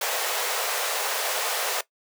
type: high-pass noise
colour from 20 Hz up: pink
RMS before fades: -27 dBFS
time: 0.01-1.81 s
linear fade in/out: 5 ms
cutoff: 450 Hz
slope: 48 dB/octave
effects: noise-tail reverb RT60 0.1 s tail -17 dB re dry